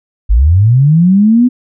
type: linear sweep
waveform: sine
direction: up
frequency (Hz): 45.71 to 253.3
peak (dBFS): -4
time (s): 0.29-1.49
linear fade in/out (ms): 20
effects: none